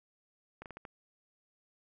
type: slowing click train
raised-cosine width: 0.5 ms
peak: -30 dBFS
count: 5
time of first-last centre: 0.62-0.852 s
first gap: 38 ms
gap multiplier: 1.29
effects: none